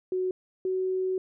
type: tone pair in turn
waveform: sine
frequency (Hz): 370 / 373.9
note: F#4 / F#4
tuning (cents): 0 / +18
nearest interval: unison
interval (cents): 18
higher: second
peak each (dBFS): -25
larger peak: neither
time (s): 0.12-0.31 / 0.65-1.18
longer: second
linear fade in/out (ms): 2
effects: none